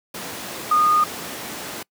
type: tone in noise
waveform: sine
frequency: 1227 Hz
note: D#6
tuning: 25 cents flat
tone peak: -14 dBFS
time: 0.71-1.04 s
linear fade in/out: 5 ms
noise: pink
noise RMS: -31 dBFS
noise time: 0.14-1.83 s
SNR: +14 dB
effects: noise-tail reverb RT60 0.1 s tail -25 dB re dry + high-pass 200 Hz 12 dB/octave